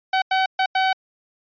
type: tone bursts at uneven times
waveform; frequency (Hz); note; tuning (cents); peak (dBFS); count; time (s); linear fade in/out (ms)
sawtooth; 759; F#5; +44; -13; 4; 0.13-0.22 / 0.31-0.46 / 0.59-0.66 / 0.75-0.93; 5
effects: resampled to 11025 Hz